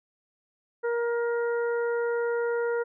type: harmonic tone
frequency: 471.3 Hz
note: A#4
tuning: 19 cents sharp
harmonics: 1 / 2 / 3 / 4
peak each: -25 / -37 / -35 / -43 dBFS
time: 0.83-2.84 s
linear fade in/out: 20 ms
effects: none

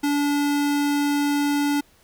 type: tone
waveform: square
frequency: 288.4 Hz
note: D4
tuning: 31 cents flat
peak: -20 dBFS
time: 0.03-1.81 s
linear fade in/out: 10 ms
effects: pink hiss -57 dBFS RMS until 2.03 s

